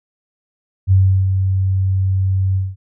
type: tone with ADSR envelope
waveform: sine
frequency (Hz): 95.2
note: F#2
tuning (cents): +50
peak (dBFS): -7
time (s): 0.87-2.76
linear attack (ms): 46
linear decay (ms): 350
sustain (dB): -6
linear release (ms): 200
effects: none